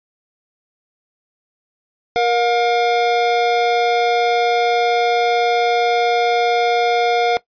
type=tone pair together; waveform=square; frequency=472.2 / 714 Hz; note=A#4 / F5; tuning=+22 / +38 cents; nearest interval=perfect fifth; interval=716 cents; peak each=-18 / -17 dBFS; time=2.16-7.37 s; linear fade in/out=0 ms; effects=noise-tail reverb RT60 0.1 s tail -18 dB re dry + resampled to 11025 Hz